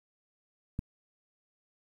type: click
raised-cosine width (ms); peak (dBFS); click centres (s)
5; -20; 0.791
effects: 10-bit